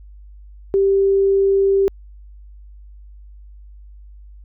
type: tone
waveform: sine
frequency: 392 Hz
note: G4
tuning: in tune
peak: -12 dBFS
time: 0.74-1.88 s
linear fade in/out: 0 ms
effects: added 50 Hz sine -38 dBFS peak until 4.44 s